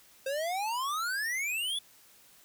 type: exponential sweep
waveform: square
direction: up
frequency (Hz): 523.3 to 3500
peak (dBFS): -31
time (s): 0.26-1.79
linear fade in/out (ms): 5
effects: white hiss -59 dBFS RMS until 2.44 s